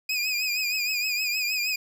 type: tone with vibrato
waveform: 25% pulse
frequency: 2478 Hz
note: D#7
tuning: 8 cents flat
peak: -21 dBFS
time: 0.09-1.76 s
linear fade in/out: 5 ms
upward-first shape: triangle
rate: 6.4 Hz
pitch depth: 78 cents each way
effects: none